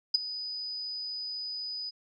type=tone with ADSR envelope; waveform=sine; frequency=4978 Hz; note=D#8; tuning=in tune; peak=-17 dBFS; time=0.14-1.91 s; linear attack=9 ms; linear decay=14 ms; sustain=-17 dB; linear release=24 ms; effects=none